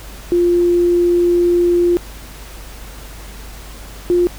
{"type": "tone pair in turn", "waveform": "sine", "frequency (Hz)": [349.2, 352.4], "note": ["F4", "F4"], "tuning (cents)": [0, 16], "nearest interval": "unison", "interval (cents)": 16, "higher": "second", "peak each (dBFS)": -10, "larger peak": "neither", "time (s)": [[0.32, 1.97], [4.1, 4.27]], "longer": "first", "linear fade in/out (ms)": 0, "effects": ["added 50 Hz sine -33 dBFS peak until 4.38 s", "pink hiss -37 dBFS RMS until 4.38 s"]}